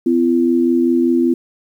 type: tone pair together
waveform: sine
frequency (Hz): 254.3 / 339.5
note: C4 / F4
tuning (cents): -49 / -49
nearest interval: perfect fourth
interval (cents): 500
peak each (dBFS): -14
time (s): 0.06-1.34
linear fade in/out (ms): 5
effects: 8-bit